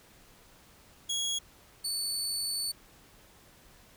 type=tone pair in turn; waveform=25% pulse; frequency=3322 / 4477 Hz; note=G#7 / C#8; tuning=0 / +16 cents; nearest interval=perfect fourth; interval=516 cents; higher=second; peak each=-26 dBFS; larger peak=neither; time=1.09-1.39 / 1.84-2.72 s; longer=second; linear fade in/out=10 ms; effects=pink hiss -58 dBFS RMS until 3.96 s